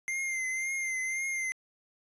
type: tone with vibrato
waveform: square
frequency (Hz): 2093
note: C7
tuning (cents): 0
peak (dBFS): -31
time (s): 0.08-1.52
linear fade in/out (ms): 0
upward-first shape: triangle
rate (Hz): 1.9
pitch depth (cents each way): 47
effects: resampled to 24000 Hz